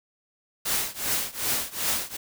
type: noise with tremolo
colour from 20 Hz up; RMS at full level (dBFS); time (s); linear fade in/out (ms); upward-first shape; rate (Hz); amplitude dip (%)
white; -24; 0.65-2.17; 10; triangle; 2.6; 95
effects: none